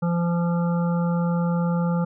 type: harmonic tone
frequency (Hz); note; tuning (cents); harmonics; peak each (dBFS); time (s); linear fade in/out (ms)
171.8; F3; -28; 1 / 3 / 5 / 7 / 8; -20 / -30 / -34 / -37 / -38; 0.02-2.05; 10
effects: none